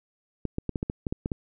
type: clicks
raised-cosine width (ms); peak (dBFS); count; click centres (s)
3; -15; 10; 0.453 / 0.584 / 0.693 / 0.758 / 0.829 / 0.899 / 1.068 / 1.125 / 1.259 / 1.318
effects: none